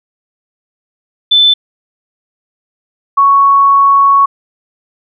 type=tone pair in turn; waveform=sine; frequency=3520 / 1111.1 Hz; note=A7 / C#6; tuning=0 / +4 cents; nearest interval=octave + minor sixth; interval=1996 cents; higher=first; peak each=-4 dBFS; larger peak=neither; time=1.31-1.54 / 3.17-4.26 s; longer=second; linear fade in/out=10 ms; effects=none